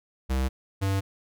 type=tone pair in turn; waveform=square; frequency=65.41 / 97.36 Hz; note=C2 / G2; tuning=0 / -11 cents; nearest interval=perfect fifth; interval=689 cents; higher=second; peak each=-24 dBFS; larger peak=neither; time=0.29-0.49 / 0.81-1.01 s; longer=neither; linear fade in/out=20 ms; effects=none